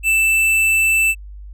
sine tone with tanh clipping, 2651 Hz, E7, 9 cents sharp, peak -14 dBFS, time 0.03-1.15 s, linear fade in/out 50 ms, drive 13 dB, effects added 50 Hz sine -32 dBFS peak until 1.53 s

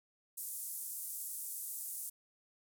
pink band-pass noise, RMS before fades -43 dBFS, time 0.37-2.1 s, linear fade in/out 10 ms, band 8800 to 15000 Hz, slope 24 dB/octave, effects none

